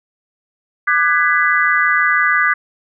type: chord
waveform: sine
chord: G# half-diminished seventh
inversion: second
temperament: just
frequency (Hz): 1196.1 / 1495.1 / 1661.2 / 1993.5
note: D6 / F#6 / G#6 / B6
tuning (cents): +31 / +18 / 0 / +16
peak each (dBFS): -17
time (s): 0.87-2.54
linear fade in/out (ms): 10
effects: none